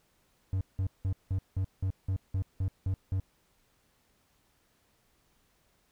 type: tone bursts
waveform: triangle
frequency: 94.9 Hz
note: F#2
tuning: 44 cents sharp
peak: -25 dBFS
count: 11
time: 0.53-3.199 s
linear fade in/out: 0 ms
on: 79 ms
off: 180 ms
effects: pink hiss -70 dBFS RMS until 5.91 s